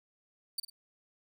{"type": "tone with echo", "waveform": "sawtooth", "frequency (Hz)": 4581, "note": "D8", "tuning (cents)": -44, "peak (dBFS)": -28, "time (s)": [0.58, 0.6], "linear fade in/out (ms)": 5, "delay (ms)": 50, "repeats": 2, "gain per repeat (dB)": -10, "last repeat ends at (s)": 0.7, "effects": []}